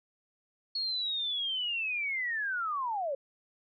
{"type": "linear sweep", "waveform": "sine", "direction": "down", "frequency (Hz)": [4354, 523.3], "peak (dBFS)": -30, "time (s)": [0.75, 3.15], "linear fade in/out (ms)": 5, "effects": []}